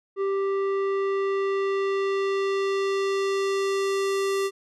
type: tone with low-pass filter sweep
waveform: square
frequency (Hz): 392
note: G4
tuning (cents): 0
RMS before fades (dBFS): -25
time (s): 0.16-4.51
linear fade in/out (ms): 50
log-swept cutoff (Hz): 1200 to 11000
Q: 0.78
effects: none